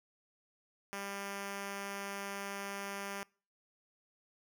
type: tone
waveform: 5% pulse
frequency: 198.8 Hz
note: G3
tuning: 25 cents sharp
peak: -28 dBFS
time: 0.93-3.23 s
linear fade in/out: 0 ms
effects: noise-tail reverb RT60 0.4 s tail -26 dB re dry